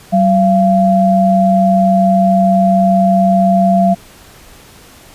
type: tone pair together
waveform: sine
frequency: 190 / 685.5 Hz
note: F#3 / F5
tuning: +46 / -32 cents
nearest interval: octave + minor seventh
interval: 2222 cents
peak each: -10 dBFS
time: 0.12-3.95 s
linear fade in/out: 20 ms
effects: pink hiss -40 dBFS RMS until 5.14 s + resampled to 32000 Hz